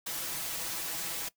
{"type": "noise with comb filter", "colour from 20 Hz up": "white", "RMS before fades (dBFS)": -36, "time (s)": [0.06, 1.29], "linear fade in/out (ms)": 10, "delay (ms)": 6.1, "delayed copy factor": 1, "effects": ["noise-tail reverb RT60 0.1 s tail -19 dB re dry"]}